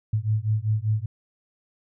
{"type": "beating tone pair", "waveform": "sine", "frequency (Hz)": [105.6, 110.7], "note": ["G#2", "A2"], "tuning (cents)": [29, 11], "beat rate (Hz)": 5.1, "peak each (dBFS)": -24, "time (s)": [0.13, 1.06], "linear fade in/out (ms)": 5, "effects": []}